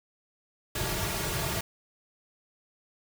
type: noise with comb filter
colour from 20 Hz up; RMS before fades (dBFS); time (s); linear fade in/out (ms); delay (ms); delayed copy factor
pink; -31; 0.75-1.61; 5; 3.9; -0.85
effects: none